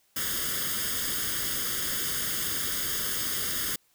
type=noise with comb filter; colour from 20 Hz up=white; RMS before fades=-30 dBFS; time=0.16-3.76 s; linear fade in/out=5 ms; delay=0.6 ms; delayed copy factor=+0.8; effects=white hiss -67 dBFS RMS until 3.94 s